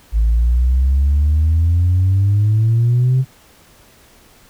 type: exponential sweep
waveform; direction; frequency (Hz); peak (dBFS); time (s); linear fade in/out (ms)
sine; up; 53.4 to 132.7; -9; 0.12-3.25; 50
effects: tanh soft clip ceiling -8 dBFS + pink hiss -48 dBFS RMS until 4.49 s